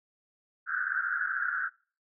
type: band-pass noise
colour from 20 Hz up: pink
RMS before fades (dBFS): -31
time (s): 0.66-1.7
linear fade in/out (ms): 50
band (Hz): 1400 to 1600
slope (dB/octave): 96
effects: noise-tail reverb RT60 0.4 s tail -24 dB re dry